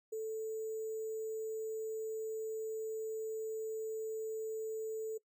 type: tone with sample-and-hold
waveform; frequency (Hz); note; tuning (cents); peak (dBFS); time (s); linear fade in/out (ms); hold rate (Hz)
sine; 440; A4; 0; -36; 0.12-5.18; 10; 7350
effects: noise-tail reverb RT60 0.1 s tail -21 dB re dry